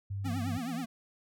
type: tone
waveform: sine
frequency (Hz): 98.8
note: G2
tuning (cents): +14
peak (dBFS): -33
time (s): 0.1-0.58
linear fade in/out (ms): 10
type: tone with vibrato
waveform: square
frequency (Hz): 248.2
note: B3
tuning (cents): +9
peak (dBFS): -35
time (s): 0.24-0.86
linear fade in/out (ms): 20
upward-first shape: triangle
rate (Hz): 9.4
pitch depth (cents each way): 200
type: tone with tremolo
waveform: triangle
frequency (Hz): 167.9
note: E3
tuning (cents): +32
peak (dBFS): -36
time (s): 0.25-0.85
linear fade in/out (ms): 2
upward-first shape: sine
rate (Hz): 4.5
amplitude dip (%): 50
effects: none